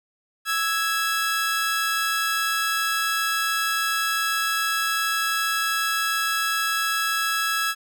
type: tone pair together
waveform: sawtooth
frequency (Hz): 1318.5 / 1661.2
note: E6 / G#6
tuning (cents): 0 / 0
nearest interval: major third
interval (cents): 400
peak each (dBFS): -21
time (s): 0.45-7.75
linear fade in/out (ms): 50
effects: none